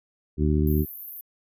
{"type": "harmonic tone", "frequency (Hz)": 75.5, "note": "D2", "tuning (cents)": 48, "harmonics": [1, 2, 3, 4, 5], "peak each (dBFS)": [-22, -25, -27, -28, -29], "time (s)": [0.37, 0.86], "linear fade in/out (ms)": 50}
{"type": "high-pass noise", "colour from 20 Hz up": "white", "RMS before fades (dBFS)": -33, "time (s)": [0.67, 1.21], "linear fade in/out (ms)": 2, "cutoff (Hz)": 12000, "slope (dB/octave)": 96}
{"effects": ["resampled to 32000 Hz"]}